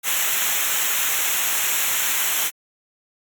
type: noise with comb filter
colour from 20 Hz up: white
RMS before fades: -21 dBFS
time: 0.03-2.51 s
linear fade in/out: 50 ms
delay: 0.21 ms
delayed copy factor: -0.8
effects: Opus 48 kbps